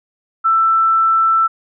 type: tone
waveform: sine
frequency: 1330 Hz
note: E6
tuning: 15 cents sharp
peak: -10 dBFS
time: 0.44-1.48 s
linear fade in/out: 20 ms
effects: none